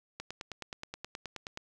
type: click train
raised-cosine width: 0.2 ms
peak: -22 dBFS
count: 14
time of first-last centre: 0.2-1.574 s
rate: 9.46 Hz
effects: none